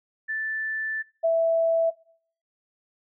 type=tone pair in turn; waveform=sine; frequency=1760 / 659.3 Hz; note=A6 / E5; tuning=0 / 0 cents; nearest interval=octave + perfect fourth; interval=1700 cents; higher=first; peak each=-26 / -18 dBFS; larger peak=second; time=0.28-1.03 / 1.23-1.91 s; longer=first; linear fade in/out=20 ms; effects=noise-tail reverb RT60 0.6 s tail -24 dB re dry